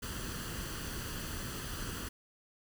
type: noise with comb filter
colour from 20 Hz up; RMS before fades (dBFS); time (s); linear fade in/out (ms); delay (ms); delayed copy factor
pink; -40; 0.02-2.09; 10; 0.66; +0.6
effects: none